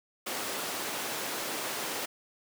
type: high-pass noise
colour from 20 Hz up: pink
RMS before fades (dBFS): -35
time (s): 0.26-2.06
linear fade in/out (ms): 10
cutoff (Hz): 340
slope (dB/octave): 12
effects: none